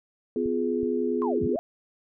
sine chord, F diminished, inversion second, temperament just, 251.4 / 349.2 / 419.1 Hz, Cb4 / F4 / Ab4, +31 / 0 / +16 cents, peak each -28 / -29 / -27 dBFS, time 0.36-1.56 s, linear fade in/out 2 ms
clicks, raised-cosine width 5 ms, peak -28 dBFS, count 2, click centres 0.459 / 0.832 s
sine linear two-way sweep, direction down then up, 1106 to 60 to 725 Hz, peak -29 dBFS, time 1.22-1.59 s, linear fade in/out 0 ms, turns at 1.44 s
effects none

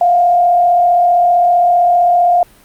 sine tone with frequency modulation, 704 Hz, F5, 14 cents sharp, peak -7 dBFS, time 0.01-2.43 s, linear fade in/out 2 ms, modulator 35.4 Hz, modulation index 0.53, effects pink hiss -45 dBFS RMS until 2.64 s + Opus 48 kbps

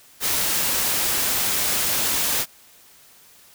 white noise, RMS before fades -22 dBFS, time 0.2-2.46 s, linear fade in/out 50 ms, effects white hiss -51 dBFS RMS until 3.54 s

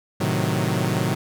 sawtooth chord, A diminished seventh, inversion none, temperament equal, 110 / 130.81 / 155.56 / 185 Hz, A2 / C3 / Eb3 / Gb3, 0 / 0 / 0 / 0 cents, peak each -22 dBFS, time 0.2-1.15 s, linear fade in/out 10 ms, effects none

